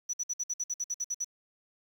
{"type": "tone bursts", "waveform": "sine", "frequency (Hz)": 5920, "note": "F#8", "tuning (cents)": 0, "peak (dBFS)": -28, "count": 12, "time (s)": [0.09, 1.246], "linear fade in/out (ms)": 10, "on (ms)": 45, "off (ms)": 56, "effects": ["tanh soft clip ceiling -26 dBFS", "9-bit"]}